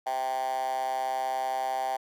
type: tone with high-pass filter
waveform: 10% pulse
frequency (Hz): 130.81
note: C3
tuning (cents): 0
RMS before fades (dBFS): -30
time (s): 0.06-1.97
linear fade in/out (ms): 10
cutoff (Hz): 760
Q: 8.3
effects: none